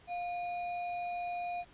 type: tone with sample-and-hold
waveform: sine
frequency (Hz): 704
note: F5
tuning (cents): +14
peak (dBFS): -34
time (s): 0.07-1.65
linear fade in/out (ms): 50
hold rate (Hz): 3150
effects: pink hiss -60 dBFS RMS until 1.73 s + resampled to 8000 Hz